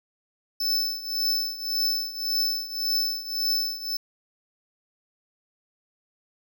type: tone with tremolo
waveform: square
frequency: 5270 Hz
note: E8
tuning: 1 cent flat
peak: -21 dBFS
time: 0.6-3.97 s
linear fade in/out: 5 ms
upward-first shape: triangle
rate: 1.8 Hz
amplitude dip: 85%
effects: none